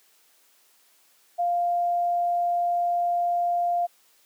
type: tone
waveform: sine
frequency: 698.5 Hz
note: F5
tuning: in tune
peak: -21 dBFS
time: 1.38-3.87 s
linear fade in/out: 20 ms
effects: white hiss -61 dBFS RMS until 4.25 s + high-pass 300 Hz 12 dB/octave